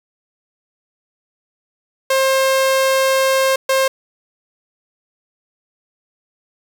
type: tone bursts at uneven times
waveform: sawtooth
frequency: 532 Hz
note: C5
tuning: 29 cents sharp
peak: -9 dBFS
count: 2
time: 2.1-3.56 / 3.69-3.88 s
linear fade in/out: 5 ms
effects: 7-bit